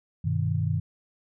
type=chord; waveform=sine; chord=G augmented; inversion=none; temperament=equal; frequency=98 / 123.47 / 155.56 Hz; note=G2 / B2 / D#3; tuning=0 / 0 / 0 cents; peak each=-27 / -29 / -27 dBFS; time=0.24-0.8 s; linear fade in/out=10 ms; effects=none